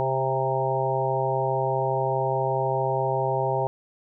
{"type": "harmonic tone with a mistuned harmonic", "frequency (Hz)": 132.3, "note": "C3", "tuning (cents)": 20, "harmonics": [1, 3, 4, 5, 6, 7], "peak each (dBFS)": [-29, -29, -29, -29, -29, -29], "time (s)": [0, 3.67], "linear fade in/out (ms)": 0, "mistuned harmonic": 6, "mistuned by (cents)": 16, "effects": []}